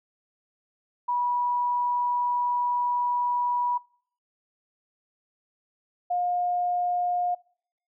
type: tone pair in turn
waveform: sine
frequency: 974 / 712 Hz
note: B5 / F5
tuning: -24 / +33 cents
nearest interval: perfect fourth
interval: 543 cents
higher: first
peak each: -23 dBFS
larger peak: neither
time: 1.08-3.78 / 6.1-7.35 s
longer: first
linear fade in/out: 10 ms
effects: noise-tail reverb RT60 0.6 s tail -25 dB re dry

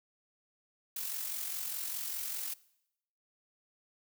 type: noise with amplitude modulation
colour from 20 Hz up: blue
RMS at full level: -36 dBFS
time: 0.96-2.54 s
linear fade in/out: 5 ms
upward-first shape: sine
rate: 44.9 Hz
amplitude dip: 45%
effects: noise-tail reverb RT60 0.8 s tail -21 dB re dry

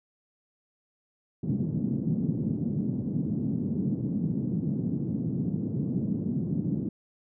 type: band-pass noise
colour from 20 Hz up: white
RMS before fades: -29 dBFS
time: 1.43-6.89 s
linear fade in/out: 5 ms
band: 130 to 240 Hz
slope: 24 dB/octave
effects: none

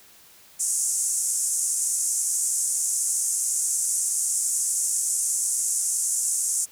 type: band-pass noise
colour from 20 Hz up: white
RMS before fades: -25 dBFS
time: 0.59-6.66 s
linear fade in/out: 20 ms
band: 6400 to 10000 Hz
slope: 48 dB/octave
effects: white hiss -52 dBFS RMS until 6.71 s

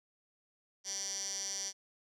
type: tone with band-pass filter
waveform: 15% pulse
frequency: 196 Hz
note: G3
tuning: in tune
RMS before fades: -39 dBFS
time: 0.84-1.73 s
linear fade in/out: 50 ms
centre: 5700 Hz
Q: 7.2
effects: none

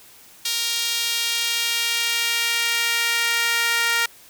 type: tone with high-pass filter sweep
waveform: sawtooth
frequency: 466.1 Hz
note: A#4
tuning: in tune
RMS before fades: -22 dBFS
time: 0.45-4.06 s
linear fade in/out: 5 ms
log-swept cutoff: 3700 to 1700 Hz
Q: 1.5
effects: white hiss -48 dBFS RMS until 4.29 s

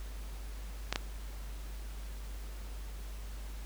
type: clicks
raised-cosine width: 0.2 ms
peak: -13 dBFS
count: 2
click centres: 0.926 / 0.959 s
effects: added 50 Hz sine -40 dBFS peak until 3.65 s + pink hiss -53 dBFS RMS until 3.65 s

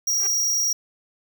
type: tone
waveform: square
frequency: 5690 Hz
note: F8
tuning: 31 cents sharp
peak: -20 dBFS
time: 0.07-0.73 s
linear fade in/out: 5 ms
type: tone with exponential growth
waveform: 10% pulse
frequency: 392 Hz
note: G4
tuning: in tune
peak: -26 dBFS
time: 0.1-0.27 s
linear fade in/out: 5 ms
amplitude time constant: 36 ms
effects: none

